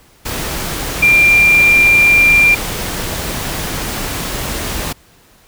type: tone in noise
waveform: sine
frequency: 2382 Hz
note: D7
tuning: 24 cents sharp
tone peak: -6 dBFS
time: 1.02-2.55 s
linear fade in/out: 10 ms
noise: pink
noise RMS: -21 dBFS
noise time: 0.25-4.93 s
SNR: +12 dB
effects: pink hiss -48 dBFS RMS until 5.47 s